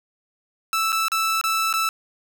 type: tone with dropouts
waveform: sawtooth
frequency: 1318.5 Hz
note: E6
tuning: in tune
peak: -16 dBFS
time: 0.73-1.89 s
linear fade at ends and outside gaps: 1 ms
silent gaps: 0.921-0.927 / 1.083-1.118 / 1.413-1.439 / 1.728-1.738 s
effects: none